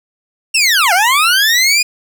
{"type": "linear two-way sweep", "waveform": "20% pulse", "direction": "down then up", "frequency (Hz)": [2794, 678, 2480], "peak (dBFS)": -4, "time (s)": [0.54, 1.83], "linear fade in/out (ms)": 10, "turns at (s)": 0.93, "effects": []}